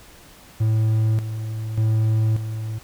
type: tone with tremolo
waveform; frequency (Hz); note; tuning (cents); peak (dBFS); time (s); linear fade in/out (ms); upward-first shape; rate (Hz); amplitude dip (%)
triangle; 110; A2; 0; -14; 0.6-2.79; 10; square; 0.85; 65
effects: pink hiss -47 dBFS RMS until 2.83 s